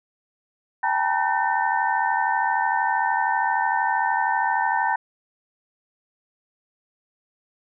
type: tone cluster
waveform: sine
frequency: 790 / 881 / 954 / 1524 / 1806 Hz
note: G5 / A5 / A#5 / G6 / A6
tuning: +13 / +2 / +40 / -49 / +45 cents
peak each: -26 / -24 / -25 / -28 / -28 dBFS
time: 0.83-4.96 s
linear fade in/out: 5 ms
effects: none